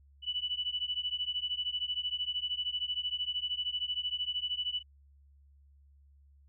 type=beating tone pair; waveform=sine; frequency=2960 / 2973 Hz; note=F#7 / F#7; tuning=0 / +8 cents; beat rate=13 Hz; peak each=-35 / -35 dBFS; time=0.22-4.83 s; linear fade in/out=50 ms; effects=added 70 Hz sine -58 dBFS peak until 6.48 s